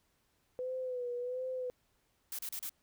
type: tone with vibrato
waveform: sine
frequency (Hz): 500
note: B4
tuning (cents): +21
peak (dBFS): -35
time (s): 0.59-1.7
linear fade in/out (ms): 0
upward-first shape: sine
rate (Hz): 1.4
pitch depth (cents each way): 54
type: noise bursts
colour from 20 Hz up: blue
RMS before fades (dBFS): -40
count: 4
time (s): 2.32-2.694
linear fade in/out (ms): 2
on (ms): 68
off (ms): 34
effects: pink hiss -75 dBFS RMS until 2.82 s